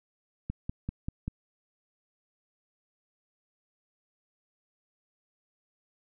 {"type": "click train", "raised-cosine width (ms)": 5, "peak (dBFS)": -20, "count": 5, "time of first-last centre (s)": [0.5, 1.28], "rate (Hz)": 5.13, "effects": []}